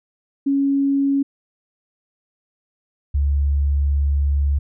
sine tone pair in turn, 277.2 / 70.92 Hz, C#4 / C#2, 0 / +40 cents, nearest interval 2 octaves, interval 2360 cents, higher first, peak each -15 dBFS, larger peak neither, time 0.46-1.23 / 3.14-4.59 s, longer second, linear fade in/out 10 ms, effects none

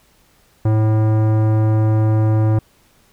sine tone with tanh clipping, 108.9 Hz, A2, 17 cents flat, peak -14 dBFS, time 0.65-2.59 s, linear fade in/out 5 ms, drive 17 dB, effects pink hiss -55 dBFS RMS until 3.12 s

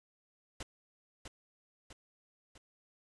pink noise with echo, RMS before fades -42 dBFS, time 0.6-0.63 s, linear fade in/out 5 ms, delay 650 ms, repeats 3, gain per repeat -5 dB, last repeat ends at 2.58 s, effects resampled to 22050 Hz

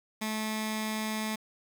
15% pulse tone with notch filter, 217.2 Hz, A3, 22 cents flat, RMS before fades -33 dBFS, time 0.21-1.36 s, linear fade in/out 10 ms, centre 500 Hz, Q 0.62, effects 9-bit

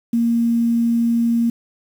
sine tone with quantisation, 233.1 Hz, A#3, in tune, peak -14 dBFS, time 0.13-1.5 s, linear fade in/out 5 ms, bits 7, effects none

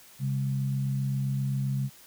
sine tone pair together, 135.3 / 202.9 Hz, C#3 / G#3, -42 / -40 cents, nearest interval perfect fifth, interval 702 cents, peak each -26 / -35 dBFS, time 0.19-1.9 s, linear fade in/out 50 ms, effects white hiss -53 dBFS RMS until 2.06 s

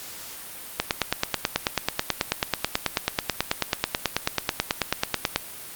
click train, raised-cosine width 0.2 ms, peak -3 dBFS, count 43, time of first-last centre 0.8-5.36 s, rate 9.21 Hz, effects white hiss -39 dBFS RMS until 5.75 s + Opus 48 kbps

